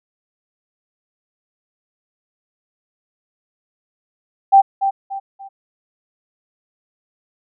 sine tone with echo, 784 Hz, G5, in tune, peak -5 dBFS, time 4.52-4.62 s, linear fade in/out 20 ms, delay 290 ms, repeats 3, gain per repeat -9 dB, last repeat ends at 5.49 s, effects none

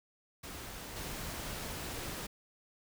pink noise with level steps, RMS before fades -45 / -41 dBFS, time 0.43-2.27 s, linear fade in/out 10 ms, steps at 0.96 s, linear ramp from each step 5 ms, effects none

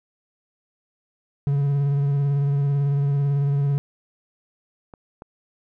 triangle tone with vibrato, 141.2 Hz, C#3, 32 cents sharp, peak -16 dBFS, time 1.47-3.78 s, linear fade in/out 0 ms, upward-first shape sine, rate 18 Hz, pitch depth 28 cents each way
clicks, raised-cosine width 1 ms, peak -27 / -24 dBFS, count 2, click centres 4.938 / 5.221 s
effects none

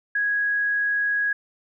sine tone, 1659 Hz, G#6, 2 cents flat, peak -20 dBFS, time 0.15-1.33 s, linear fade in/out 5 ms, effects none

